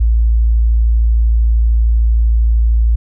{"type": "tone", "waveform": "sine", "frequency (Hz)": 56.5, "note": "A1", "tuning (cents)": 47, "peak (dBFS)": -8, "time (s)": [0, 2.96], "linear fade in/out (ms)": 10, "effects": []}